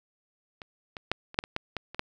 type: clicks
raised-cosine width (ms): 0.3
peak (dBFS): -25 / -22 / -9 / -27 / -6 / -24 / -13 / -16 / -25 / -12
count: 10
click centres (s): 0.618 / 0.968 / 1.116 / 1.344 / 1.389 / 1.439 / 1.564 / 1.767 / 1.946 / 1.994
effects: none